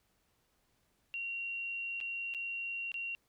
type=tone with dropouts; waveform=sine; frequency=2752 Hz; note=F7; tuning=26 cents flat; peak=-36 dBFS; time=1.14-3.15 s; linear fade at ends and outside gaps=0 ms; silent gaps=2.003-2.011 / 2.339-2.347 / 2.918-2.942 s; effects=pink hiss -75 dBFS RMS until 3.28 s